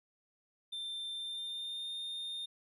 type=tone with pitch glide; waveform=triangle; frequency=3574 to 3643 Hz; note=A7 to A#7; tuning=+26 to -41 cents; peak=-37 dBFS; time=0.72-2.46 s; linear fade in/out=10 ms; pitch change=+33 cents; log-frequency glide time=1.13-1.91 s; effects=none